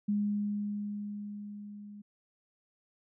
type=tone with level ramp; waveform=sine; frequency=206.1 Hz; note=G#3; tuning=13 cents flat; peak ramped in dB=-26 to -45 dBFS; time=0.08-2.02 s; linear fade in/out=10 ms; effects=none